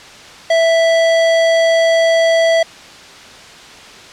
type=tone; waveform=square; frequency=659.3 Hz; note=E5; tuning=in tune; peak=-10 dBFS; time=0.5-2.63 s; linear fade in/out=5 ms; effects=white hiss -36 dBFS RMS until 4.12 s + low-pass 5000 Hz 12 dB/octave